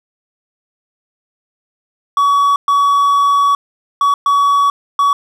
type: tone bursts at uneven times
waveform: triangle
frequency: 1131 Hz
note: C#6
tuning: 34 cents sharp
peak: -7 dBFS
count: 5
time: 2.17-2.56 / 2.68-3.55 / 4.01-4.14 / 4.26-4.7 / 4.99-5.13 s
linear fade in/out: 2 ms
effects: none